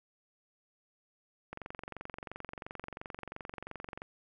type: click train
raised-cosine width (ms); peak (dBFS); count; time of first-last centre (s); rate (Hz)
0.5; -26; 58; 1.53-4.019; 22.9
effects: none